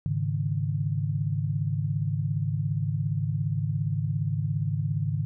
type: chord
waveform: sine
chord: Ab suspended fourth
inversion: none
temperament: just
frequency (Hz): 103.83 / 138.43 / 155.74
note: Ab2 / Db3 / Eb3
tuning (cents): 0 / -2 / +2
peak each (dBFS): -29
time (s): 0.06-5.25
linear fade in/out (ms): 0
effects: none

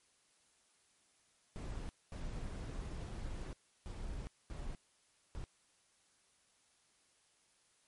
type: noise bursts at uneven times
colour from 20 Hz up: brown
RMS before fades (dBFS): -43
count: 5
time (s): 1.56-1.89 / 2.12-3.53 / 3.86-4.27 / 4.5-4.75 / 5.35-5.44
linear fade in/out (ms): 0
effects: white hiss -72 dBFS RMS until 7.87 s + MP3 48 kbps

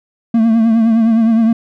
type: tone with vibrato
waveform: triangle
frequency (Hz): 226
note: A3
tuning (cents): +47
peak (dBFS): -6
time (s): 0.34-1.53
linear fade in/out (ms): 5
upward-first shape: triangle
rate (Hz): 9.7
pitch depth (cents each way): 60
effects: none

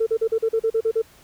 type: tone bursts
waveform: sine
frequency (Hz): 448.6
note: A4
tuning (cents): +34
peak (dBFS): -16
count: 10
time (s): 0-1.02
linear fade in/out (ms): 10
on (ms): 66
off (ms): 40
effects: tanh soft clip ceiling -12 dBFS + pink hiss -52 dBFS RMS until 1.23 s

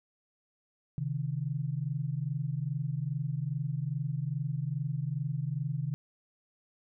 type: tone pair together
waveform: sine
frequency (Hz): 132.17 / 154.6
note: C3 / D#3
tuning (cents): +18 / -11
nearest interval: minor third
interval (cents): 271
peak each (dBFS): -33 / -33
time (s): 0.98-5.94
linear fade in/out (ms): 0
effects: none

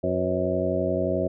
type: harmonic tone with a mistuned harmonic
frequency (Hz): 91.4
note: F#2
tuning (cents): -21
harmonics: 1 / 2 / 3 / 4 / 5 / 6 / 7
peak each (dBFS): -32 / -31 / -31 / -29 / -33 / -28 / -28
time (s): 0.03-1.28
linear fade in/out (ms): 10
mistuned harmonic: 5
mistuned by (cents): +110
effects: none

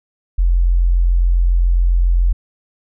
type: tone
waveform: sine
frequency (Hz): 43.65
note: F1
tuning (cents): 0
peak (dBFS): -10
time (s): 0.38-2.33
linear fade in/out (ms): 10
effects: none

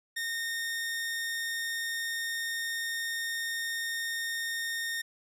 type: tone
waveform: sawtooth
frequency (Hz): 1837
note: A#6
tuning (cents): -26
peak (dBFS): -28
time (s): 0.16-5.02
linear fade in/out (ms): 10
effects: resampled to 32000 Hz

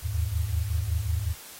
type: tone cluster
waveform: sine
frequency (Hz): 75.6 / 81 / 104.2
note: D#2 / E2 / G#2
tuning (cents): -49 / -30 / +6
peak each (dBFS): -29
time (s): 0.02-1.35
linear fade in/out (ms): 50
effects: white hiss -45 dBFS RMS until 1.59 s + AAC 48 kbps

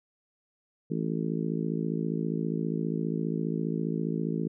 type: harmonic tone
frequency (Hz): 54.9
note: A1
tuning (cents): -3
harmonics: 3 / 4 / 5 / 6 / 7 / 8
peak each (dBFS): -31 / -33 / -35 / -37 / -38 / -39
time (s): 0.9-4.48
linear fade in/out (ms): 10
effects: none

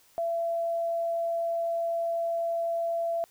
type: tone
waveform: sine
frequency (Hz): 673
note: E5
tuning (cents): +36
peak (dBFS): -26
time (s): 0.18-3.24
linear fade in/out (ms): 0
effects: white hiss -61 dBFS RMS until 3.3 s

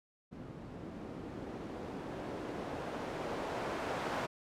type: noise with low-pass filter sweep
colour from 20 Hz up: blue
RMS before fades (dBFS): -41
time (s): 0.31-4.27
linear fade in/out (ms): 20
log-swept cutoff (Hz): 210 to 750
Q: 0.8
effects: none

